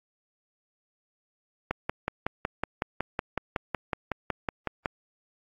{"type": "click train", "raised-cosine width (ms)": 0.5, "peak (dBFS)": -12, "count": 18, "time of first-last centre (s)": [1.71, 4.858], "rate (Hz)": 5.4, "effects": ["AAC 32 kbps"]}